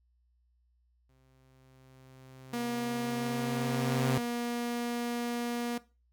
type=tone with exponential growth; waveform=sawtooth; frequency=130.81 Hz; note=C3; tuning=in tune; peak=-22 dBFS; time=1.09-4.18 s; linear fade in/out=5 ms; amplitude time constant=670 ms
type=tone; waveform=sawtooth; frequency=238.8 Hz; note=A#3; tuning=42 cents sharp; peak=-28 dBFS; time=2.53-5.78 s; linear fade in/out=5 ms
effects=noise-tail reverb RT60 0.3 s tail -18 dB re dry + added 60 Hz sine -67 dBFS peak until 6.12 s